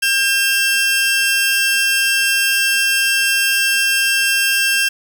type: tone pair together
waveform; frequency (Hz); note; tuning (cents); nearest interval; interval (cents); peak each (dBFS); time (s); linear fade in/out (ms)
sawtooth; 1600 / 2701; G6 / E7; +35 / +42; major sixth; 907; -13; 0.02-4.89; 10
effects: 7-bit